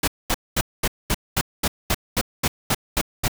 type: noise bursts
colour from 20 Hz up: pink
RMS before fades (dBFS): -20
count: 13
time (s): 0.03-3.281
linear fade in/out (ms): 5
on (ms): 47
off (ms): 220
effects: none